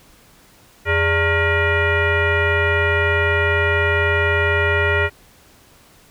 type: tone with frequency modulation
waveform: sine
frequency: 910 Hz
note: A#5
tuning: 42 cents flat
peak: -14 dBFS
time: 0.85-5.1 s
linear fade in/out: 50 ms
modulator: 499 Hz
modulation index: 2.8
effects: pink hiss -50 dBFS RMS until 6.1 s